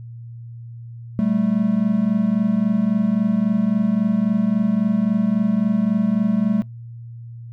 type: tone pair together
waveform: triangle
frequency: 194.42 / 218.1 Hz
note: G3 / A3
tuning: -14 / -15 cents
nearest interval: major second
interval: 199 cents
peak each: -18 / -16 dBFS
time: 1.19-6.62 s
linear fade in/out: 0 ms
effects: noise-tail reverb RT60 0.2 s tail -26 dB re dry + added 117 Hz sine -33 dBFS peak until 7.52 s